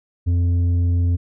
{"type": "tone with tanh clipping", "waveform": "sine", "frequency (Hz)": 87.31, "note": "F2", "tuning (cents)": 0, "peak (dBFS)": -16, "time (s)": [0.26, 1.17], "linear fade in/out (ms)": 20, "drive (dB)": 6, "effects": []}